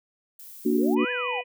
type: noise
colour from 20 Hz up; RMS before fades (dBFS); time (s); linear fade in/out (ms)
violet; -44; 0.39-0.95; 5
type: chord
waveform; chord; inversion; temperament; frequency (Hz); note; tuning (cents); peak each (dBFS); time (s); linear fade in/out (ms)
sine; Bb augmented; none; equal; 233.1 / 293.7 / 370; Bb3 / D4 / F#4; 0 / 0 / 0; -24; 0.65-1.05; 10
type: exponential two-way sweep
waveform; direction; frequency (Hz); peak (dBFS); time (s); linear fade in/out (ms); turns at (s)
sine; up then down; 301 to 1760 to 702; -31; 0.71-1.41; 2; 1.11
type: harmonic tone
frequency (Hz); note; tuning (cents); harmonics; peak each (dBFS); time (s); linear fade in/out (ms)
493.9; B4; 0; 1 / 2 / 4 / 5 / 6; -31 / -38 / -37 / -30 / -38; 0.96-1.44; 50
effects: none